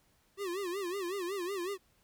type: tone with vibrato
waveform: square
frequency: 373.5 Hz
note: F#4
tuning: 16 cents sharp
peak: -35 dBFS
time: 0.37-1.78 s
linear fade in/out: 50 ms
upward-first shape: sine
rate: 5.4 Hz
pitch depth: 150 cents each way
effects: pink hiss -70 dBFS RMS until 2.03 s